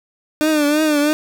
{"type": "tone with vibrato", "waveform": "30% pulse", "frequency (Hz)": 301.1, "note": "D4", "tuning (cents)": 43, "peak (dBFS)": -11, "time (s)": [0.41, 1.13], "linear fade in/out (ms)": 0, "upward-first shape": "triangle", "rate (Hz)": 3, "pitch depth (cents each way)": 84, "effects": ["8-bit"]}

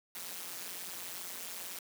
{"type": "noise with amplitude modulation", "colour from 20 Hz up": "white", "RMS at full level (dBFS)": -39, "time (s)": [0.15, 1.79], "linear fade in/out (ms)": 2, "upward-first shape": "sine", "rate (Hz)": 178, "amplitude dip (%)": 95, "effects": ["high-pass 150 Hz 12 dB/octave"]}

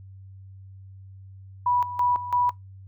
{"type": "tone with tremolo", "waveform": "sine", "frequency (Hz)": 980, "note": "B5", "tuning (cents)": -14, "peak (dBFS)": -19, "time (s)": [1.66, 2.51], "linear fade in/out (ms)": 5, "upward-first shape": "square", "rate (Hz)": 3, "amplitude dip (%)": 75, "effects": ["noise-tail reverb RT60 0.2 s tail -25 dB re dry", "added 96 Hz sine -42 dBFS peak until 2.87 s"]}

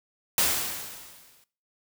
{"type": "noise with exponential decay", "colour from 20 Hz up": "white", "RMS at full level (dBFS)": -21, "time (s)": [0.38, 1.44], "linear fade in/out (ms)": 1, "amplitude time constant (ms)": 230, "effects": ["noise-tail reverb RT60 0.4 s tail -19 dB re dry"]}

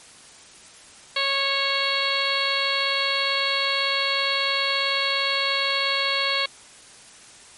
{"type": "harmonic tone", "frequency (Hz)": 551, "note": "C#5", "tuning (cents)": -11, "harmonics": [1, 2, 3, 4, 5, 6, 7, 8], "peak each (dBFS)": [-31, -29, -31, -27, -30, -29, -29, -27], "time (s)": [1.16, 6.46], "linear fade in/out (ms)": 5, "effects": ["white hiss -47 dBFS RMS until 7.57 s", "MP3 48 kbps"]}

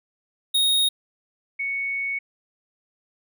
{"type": "tone pair in turn", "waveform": ["square", "sine"], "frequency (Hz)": [3734, 2220], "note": ["A#7", "C#7"], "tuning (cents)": [2, 2], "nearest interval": "major sixth", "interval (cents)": 900, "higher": "first", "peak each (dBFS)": [-18, -24], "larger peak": "first", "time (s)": [[0.54, 0.89], [1.59, 2.19]], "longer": "second", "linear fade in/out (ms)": 10, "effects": []}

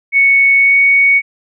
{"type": "tone with pitch glide", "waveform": "sine", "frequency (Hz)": [2217, 2230], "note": ["C#7", "C#7"], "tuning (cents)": [0, 10], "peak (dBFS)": -6, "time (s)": [0.12, 1.22], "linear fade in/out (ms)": 50, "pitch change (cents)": 10, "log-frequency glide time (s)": [0.58, 0.77], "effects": []}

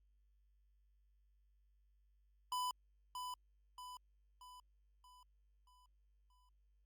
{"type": "tone with echo", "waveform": "square", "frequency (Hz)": 998, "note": "B5", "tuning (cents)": 18, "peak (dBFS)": -38, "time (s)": [2.52, 2.71], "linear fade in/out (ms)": 2, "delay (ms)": 630, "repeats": 6, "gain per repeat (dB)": -6, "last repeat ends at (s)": 6.49, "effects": ["added 50 Hz sine -70 dBFS peak until 6.85 s", "Opus 48 kbps"]}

